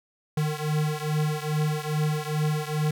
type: beating tone pair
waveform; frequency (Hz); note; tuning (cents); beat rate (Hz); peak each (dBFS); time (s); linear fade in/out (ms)
square; 151.4 / 153.8; D#3 / D#3; -47 / -20; 2.4; -27 / -29; 0.37-2.91; 5
effects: none